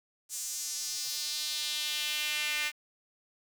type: tone with high-pass filter sweep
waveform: sawtooth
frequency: 299.8 Hz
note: D4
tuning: 36 cents sharp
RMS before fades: -34 dBFS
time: 0.29-2.72 s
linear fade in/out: 50 ms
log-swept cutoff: 7300 to 2200 Hz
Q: 2.3
effects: 9-bit